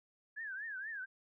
sine tone with vibrato, 1661.2 Hz, G#6, in tune, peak -40 dBFS, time 0.36-1.06 s, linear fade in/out 20 ms, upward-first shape triangle, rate 4.2 Hz, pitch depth 200 cents each way, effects none

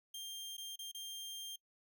sawtooth tone with dropouts, 3190 Hz, G7, 30 cents sharp, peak -40 dBFS, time 0.14-1.56 s, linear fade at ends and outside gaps 5 ms, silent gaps 0.569-0.579 / 0.759-0.79 / 0.916-0.946 s, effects noise-tail reverb RT60 0.1 s tail -24 dB re dry

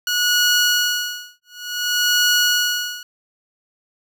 15% pulse tone with tremolo, 1457 Hz, F#6, 27 cents flat, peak -7 dBFS, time 0.07-3.03 s, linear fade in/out 2 ms, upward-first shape sine, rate 0.56 Hz, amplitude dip 100%, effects none

